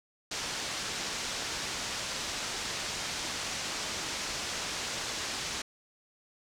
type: low-pass noise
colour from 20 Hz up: white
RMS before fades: -36 dBFS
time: 0.31-5.62 s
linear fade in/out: 5 ms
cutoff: 6800 Hz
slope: 24 dB/octave
effects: none